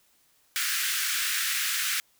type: high-pass noise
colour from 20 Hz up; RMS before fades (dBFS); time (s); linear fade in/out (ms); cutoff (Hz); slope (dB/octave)
pink; -28; 0.56-2; 0; 1400; 48
effects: white hiss -65 dBFS RMS until 2.19 s